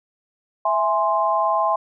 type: chord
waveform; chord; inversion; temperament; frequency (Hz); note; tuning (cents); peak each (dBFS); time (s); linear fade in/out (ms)
sine; E augmented; none; equal; 659.3 / 830.6 / 1046.5; E5 / G#5 / B#5; 0 / 0 / 0; -22 / -22 / -20; 0.65-1.76; 5
effects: none